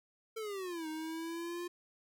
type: exponential two-way sweep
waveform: square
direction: down then up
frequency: 453.8 to 311.1 to 352.7 Hz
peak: -39 dBFS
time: 0.36-1.68 s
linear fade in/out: 10 ms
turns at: 0.88 s
effects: none